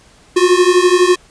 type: beating tone pair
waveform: square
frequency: 354.3 / 366.3 Hz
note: F4 / F#4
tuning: +25 / -17 cents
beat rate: 12 Hz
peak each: -12 dBFS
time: 0.36-1.16 s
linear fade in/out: 10 ms
effects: pink hiss -47 dBFS RMS until 1.3 s + resampled to 22050 Hz